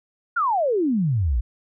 sine exponential sweep, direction down, 1466 to 51.91 Hz, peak -18 dBFS, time 0.36-1.41 s, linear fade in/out 10 ms, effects none

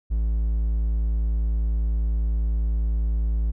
triangle tone, 55 Hz, A1, in tune, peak -18 dBFS, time 0.1-3.52 s, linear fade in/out 20 ms, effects none

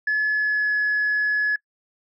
sine tone with pitch glide, 1712 to 1698.2 Hz, A6 to G#6, -48 to +38 cents, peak -17 dBFS, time 0.07-1.56 s, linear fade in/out 5 ms, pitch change -14 cents, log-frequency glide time 0.27-0.74 s, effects noise-tail reverb RT60 0.1 s tail -26 dB re dry + tanh soft clip ceiling -16 dBFS

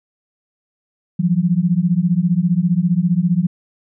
sine beating tone pair, 168 / 183 Hz, E3 / F#3, +33 / -19 cents, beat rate 15 Hz, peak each -16 dBFS, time 1.19-3.47 s, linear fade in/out 10 ms, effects none

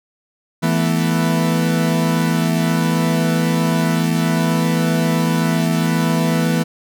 40% pulse chord, E suspended fourth, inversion none, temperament equal with one note detuned, 164.81 / 219.2 / 246.9 Hz, E3 / A3 / B3, 0 / -6 / 0 cents, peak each -16 / -21 / -20 dBFS, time 0.62-6.64 s, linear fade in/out 20 ms, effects none

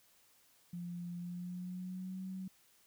sine tone with pitch glide, 174.61 to 188.23 Hz, F3 to F#3, 0 to +30 cents, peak -40 dBFS, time 0.73-2.48 s, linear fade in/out 5 ms, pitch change +130 cents, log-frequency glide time 1.18-2.22 s, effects white hiss -68 dBFS RMS until 2.86 s

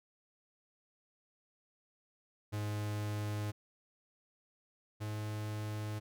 45% pulse tone pair in turn, 104.8 / 106.26 Hz, G#2 / G#2, +16 / +40 cents, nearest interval unison, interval 24 cents, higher second, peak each -35 / -37 dBFS, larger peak first, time 2.52-3.52 / 5-6 s, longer neither, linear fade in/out 20 ms, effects none

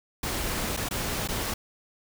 pink noise with dropouts, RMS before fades -30 dBFS, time 0.23-1.54 s, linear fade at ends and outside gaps 5 ms, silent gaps 0.767-0.772 / 0.888-0.909 / 1.276-1.286 s, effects none

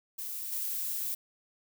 violet noise with level steps, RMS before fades -38 / -34 dBFS, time 0.18-1.15 s, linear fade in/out 10 ms, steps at 0.52 s, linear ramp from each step 2 ms, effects none

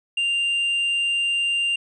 triangle tone, 2789 Hz, F7, 3 cents flat, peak -18 dBFS, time 0.17-1.76 s, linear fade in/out 5 ms, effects resampled to 22050 Hz

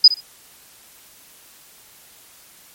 sine tone with echo, 4978 Hz, D#8, in tune, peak -3 dBFS, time 0.04-0.08 s, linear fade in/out 5 ms, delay 63 ms, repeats 2, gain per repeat -15 dB, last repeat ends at 0.206 s, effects white hiss -48 dBFS RMS until 2.74 s + MP3 64 kbps

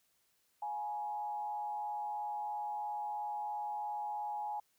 sine tone with frequency modulation, 836 Hz, G#5, 11 cents sharp, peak -36 dBFS, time 0.62-4.6 s, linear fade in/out 5 ms, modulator 125 Hz, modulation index 0.49, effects white hiss -75 dBFS RMS until 4.78 s

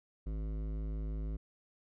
triangle tone with hard clipping, 53 Hz, G#1, 36 cents sharp, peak -37 dBFS, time 0.26-1.37 s, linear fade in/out 10 ms, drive 18 dB, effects none

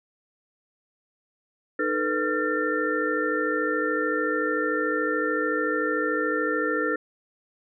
sine tone cluster, 307.3 / 439.3 / 492.9 / 1375 / 1790 Hz, D#4 / A4 / B4 / F6 / A6, -21 / -3 / -3 / -27 / +29 cents, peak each -29 dBFS, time 1.79-6.96 s, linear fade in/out 5 ms, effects none

